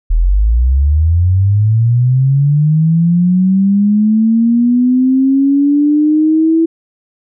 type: linear sweep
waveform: sine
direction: up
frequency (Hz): 38.07 to 329.6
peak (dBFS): -7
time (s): 0.1-6.66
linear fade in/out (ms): 10
effects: none